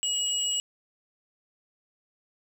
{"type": "tone pair together", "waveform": "sine", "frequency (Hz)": [2912, 7760], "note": ["F#7", "B8"], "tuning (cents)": [-28, -31], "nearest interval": "octave + perfect fourth", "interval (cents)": 1697, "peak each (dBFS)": [-28, -28], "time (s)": [0.03, 0.6], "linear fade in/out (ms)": 0, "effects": ["8-bit"]}